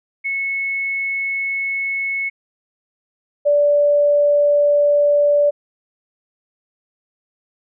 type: tone pair in turn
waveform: sine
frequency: 2197 / 581.9 Hz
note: C#7 / D5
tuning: -16 / -16 cents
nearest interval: octave + major seventh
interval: 2300 cents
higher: first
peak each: -19 / -11 dBFS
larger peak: second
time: 0.24-2.3 / 3.45-5.51 s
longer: neither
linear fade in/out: 20 ms
effects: none